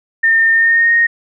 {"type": "tone with pitch glide", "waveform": "sine", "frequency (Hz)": [1814, 1859.6], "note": ["A#6", "A#6"], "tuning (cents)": [-48, -5], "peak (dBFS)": -8, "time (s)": [0.23, 1.07], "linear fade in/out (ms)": 10, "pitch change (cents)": 43, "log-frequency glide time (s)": [0.51, 0.93], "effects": []}